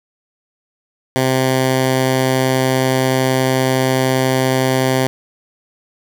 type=tone; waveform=10% pulse; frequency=130.6 Hz; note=C3; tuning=3 cents flat; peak=-5 dBFS; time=1.16-5.07 s; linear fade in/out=0 ms; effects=none